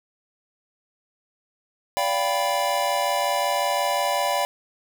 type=chord; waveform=square; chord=G dominant seventh; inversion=second; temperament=equal with one note detuned; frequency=577.9 / 698.5 / 784 / 987.8 Hz; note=D5 / F5 / G5 / B5; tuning=-28 / 0 / 0 / 0 cents; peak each=-27 / -28 / -28 / -27 dBFS; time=1.97-4.45 s; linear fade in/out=0 ms; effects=none